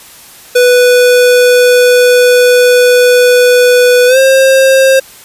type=tone with pitch glide; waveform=square; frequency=493.9 to 532.4 Hz; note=B4 to C5; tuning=0 to +30 cents; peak=-4 dBFS; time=0.55-5 s; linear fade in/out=10 ms; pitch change=+130 cents; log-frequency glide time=4.07-4.18 s; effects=white hiss -35 dBFS RMS until 5.24 s + resampled to 32000 Hz